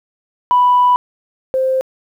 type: tone pair in turn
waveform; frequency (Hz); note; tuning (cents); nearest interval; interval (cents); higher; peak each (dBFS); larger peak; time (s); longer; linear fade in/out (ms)
sine; 987.8 / 523.3; B5 / C5; 0 / 0; major seventh; 1100; first; -7 / -12; first; 0.51-0.96 / 1.54-1.81; first; 0
effects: tanh soft clip ceiling -4 dBFS + 8-bit